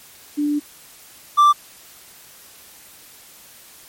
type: tone pair in turn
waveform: sine / triangle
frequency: 293.7 / 1174.8 Hz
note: D4 / D6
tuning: 0 / 0 cents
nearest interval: 2 octaves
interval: 2400 cents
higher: second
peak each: -17 / -7 dBFS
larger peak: second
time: 0.37-0.6 / 1.37-1.53 s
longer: first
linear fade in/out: 20 ms
effects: white hiss -45 dBFS RMS until 3.88 s + MP3 64 kbps